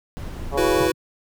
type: noise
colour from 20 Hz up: brown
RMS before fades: -31 dBFS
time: 0.17-0.9 s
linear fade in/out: 0 ms
type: harmonic tone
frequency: 139.8 Hz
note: C#3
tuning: 15 cents sharp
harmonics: 3 / 4 / 5 / 6 / 7 / 8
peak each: -25 / -27 / -29 / -31 / -32 / -33 dBFS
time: 0.51-0.9 s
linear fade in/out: 50 ms
type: chord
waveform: square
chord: E suspended second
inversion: none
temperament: equal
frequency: 329.6 / 370 / 493.9 Hz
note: E4 / F#4 / B4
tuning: 0 / 0 / 0 cents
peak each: -24 / -23 / -24 dBFS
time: 0.57-0.92 s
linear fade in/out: 10 ms
type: tone with exponential decay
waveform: sine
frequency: 141.7 Hz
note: C#3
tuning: 38 cents sharp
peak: -24 dBFS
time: 0.8-0.94 s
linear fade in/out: 5 ms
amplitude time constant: 29 ms
effects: none